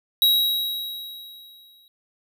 square tone with exponential decay, 3841 Hz, B7, 49 cents flat, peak -14 dBFS, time 0.22-1.88 s, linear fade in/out 1 ms, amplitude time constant 360 ms, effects none

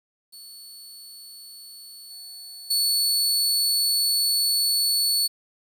sawtooth tone with level steps, 4435 Hz, C#8, in tune, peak -38 / -36 / -17 dBFS, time 0.32-5.28 s, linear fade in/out 20 ms, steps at 2.1 / 2.7 s, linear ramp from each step 10 ms, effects 9-bit

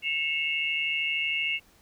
sine tone cluster, 2189 / 2665 / 2818 Hz, C#7 / E7 / F7, -22 / +18 / +15 cents, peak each -30 dBFS, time 0.02-1.6 s, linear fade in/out 50 ms, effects pink hiss -60 dBFS RMS until 1.81 s

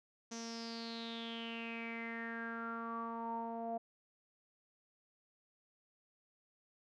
sawtooth tone with low-pass filter sweep, 230 Hz, A#3, 23 cents flat, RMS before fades -43 dBFS, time 0.31-3.78 s, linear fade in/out 10 ms, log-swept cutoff 6100 to 700 Hz, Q 8.7, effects none

